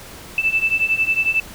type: beating tone pair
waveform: sine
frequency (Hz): 2637 / 2648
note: E7 / E7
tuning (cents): 0 / +7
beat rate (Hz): 11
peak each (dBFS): -20 / -18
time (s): 0.38-1.4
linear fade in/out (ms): 2
effects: pink hiss -38 dBFS RMS until 1.54 s